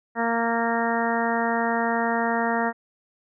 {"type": "harmonic tone", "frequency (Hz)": 231.4, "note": "A#3", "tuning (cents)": -13, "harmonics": [1, 2, 3, 4, 5, 6, 7, 8], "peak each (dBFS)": [-27, -29, -27, -28, -34, -32, -34, -30], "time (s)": [0.15, 2.73], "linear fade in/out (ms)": 50, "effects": []}